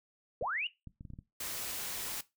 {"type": "linear sweep", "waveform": "sine", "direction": "up", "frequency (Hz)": [415.3, 2961], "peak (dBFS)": -32, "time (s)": [0.41, 0.67], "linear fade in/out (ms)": 2}
{"type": "clicks", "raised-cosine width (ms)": 5, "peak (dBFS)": -34, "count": 7, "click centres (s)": [0.425, 0.873, 1.009, 1.052, 1.103, 1.136, 1.189]}
{"type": "noise", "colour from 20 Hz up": "white", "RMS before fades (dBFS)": -39, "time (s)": [1.4, 2.21], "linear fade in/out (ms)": 5}
{"effects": ["noise-tail reverb RT60 0.2 s tail -17 dB re dry"]}